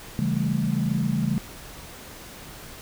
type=chord; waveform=sine; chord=A dominant seventh; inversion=first; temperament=just; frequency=137.5 / 165 / 198 / 220 Hz; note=C#3 / E3 / G3 / A3; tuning=-14 / +2 / +18 / 0 cents; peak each=-27 dBFS; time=0.19-1.38 s; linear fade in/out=0 ms; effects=pink hiss -42 dBFS RMS until 2.81 s